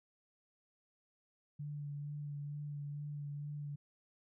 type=tone with vibrato; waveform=sine; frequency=145.7 Hz; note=D3; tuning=13 cents flat; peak=-40 dBFS; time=1.59-3.76 s; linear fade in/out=10 ms; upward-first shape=sine; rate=2.2 Hz; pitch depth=19 cents each way; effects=none